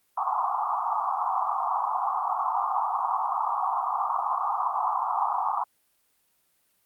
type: band-pass noise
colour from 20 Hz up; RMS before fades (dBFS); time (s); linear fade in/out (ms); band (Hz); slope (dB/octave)
white; -27; 0.17-5.64; 5; 730 to 1200; 96
effects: white hiss -69 dBFS RMS until 6.85 s + Opus 32 kbps